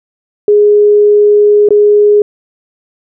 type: tone with dropouts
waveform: sine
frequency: 415.3 Hz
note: G#4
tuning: in tune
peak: -3 dBFS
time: 0.48-2.22 s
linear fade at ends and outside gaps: 2 ms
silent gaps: 1.688-1.706 s
effects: none